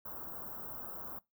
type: band-stop noise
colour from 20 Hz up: white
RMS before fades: -44 dBFS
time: 0.05-1.19 s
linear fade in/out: 5 ms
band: 1400 to 15000 Hz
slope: 48 dB/octave
effects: noise-tail reverb RT60 0.2 s tail -22 dB re dry